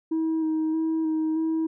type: tone with vibrato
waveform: sine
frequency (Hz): 318.4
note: D#4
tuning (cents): +40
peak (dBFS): -20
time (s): 0.11-1.67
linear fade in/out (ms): 10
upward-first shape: square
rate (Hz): 1.6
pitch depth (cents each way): 16
effects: tanh soft clip ceiling -21 dBFS

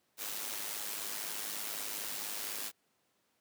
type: noise with amplitude modulation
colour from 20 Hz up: white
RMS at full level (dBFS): -37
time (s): 0.17-2.72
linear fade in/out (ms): 50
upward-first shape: sine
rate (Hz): 104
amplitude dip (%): 55
effects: pink hiss -75 dBFS RMS until 3.4 s + high-pass 200 Hz 12 dB/octave

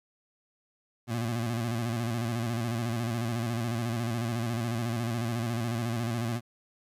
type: tone with vibrato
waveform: 25% pulse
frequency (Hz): 116.54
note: A#2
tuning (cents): 0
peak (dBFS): -25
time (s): 1.07-6.41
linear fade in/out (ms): 50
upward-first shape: square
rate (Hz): 14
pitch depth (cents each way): 59
effects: resampled to 32000 Hz + 11-bit

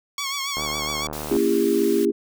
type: tone with vibrato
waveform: 10% pulse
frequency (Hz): 1108.7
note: C#6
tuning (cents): 0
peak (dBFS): -17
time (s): 0.18-1.07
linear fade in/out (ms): 2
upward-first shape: triangle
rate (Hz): 7.2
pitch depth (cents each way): 69
type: click train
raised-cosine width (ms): 1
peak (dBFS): -17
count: 61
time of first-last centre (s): 0.57-1.365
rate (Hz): 75.5
type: band-stop noise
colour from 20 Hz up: white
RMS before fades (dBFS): -36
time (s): 1.13-2.05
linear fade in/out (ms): 0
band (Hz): 190 to 1000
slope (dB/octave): 48
type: chord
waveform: sine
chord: A# diminished seventh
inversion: none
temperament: just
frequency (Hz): 233.1 / 279.7 / 335.6 / 402.8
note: A#3 / C#4 / E4 / G4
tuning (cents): 0 / +16 / +31 / +47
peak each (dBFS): -25 / -25 / -22 / -20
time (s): 1.3-2.12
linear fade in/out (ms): 20
effects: none

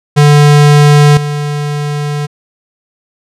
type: tone with level steps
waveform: square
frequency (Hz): 146.83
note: D3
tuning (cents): 0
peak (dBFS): -3 / -14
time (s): 0.16-2.27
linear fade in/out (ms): 20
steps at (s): 1.17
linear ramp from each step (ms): 2
effects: low-pass 9000 Hz 12 dB/octave

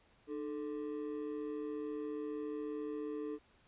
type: ring-modulated tone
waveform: triangle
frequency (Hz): 370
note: F#4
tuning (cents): 0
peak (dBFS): -33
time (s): 0.27-3.39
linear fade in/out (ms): 50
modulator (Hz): 67.2
effects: pink hiss -68 dBFS RMS until 3.67 s + resampled to 8000 Hz

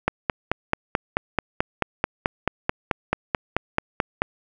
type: click train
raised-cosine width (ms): 0.5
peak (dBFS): -4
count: 20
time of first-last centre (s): 0.08-4.219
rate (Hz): 4.59
effects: none

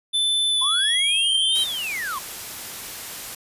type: tone with pitch glide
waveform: square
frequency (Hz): 3520 to 3136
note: A7 to G7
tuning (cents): 0 to 0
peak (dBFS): -19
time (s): 0.13-1.65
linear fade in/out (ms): 20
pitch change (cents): -200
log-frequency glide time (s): 0.49-1.4
type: linear two-way sweep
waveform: triangle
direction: up then down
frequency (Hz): 985 to 3893 to 985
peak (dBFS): -24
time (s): 0.61-2.19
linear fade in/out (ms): 10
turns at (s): 1.61
type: noise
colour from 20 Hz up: white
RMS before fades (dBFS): -34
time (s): 1.55-3.35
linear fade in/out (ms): 5
effects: resampled to 32000 Hz

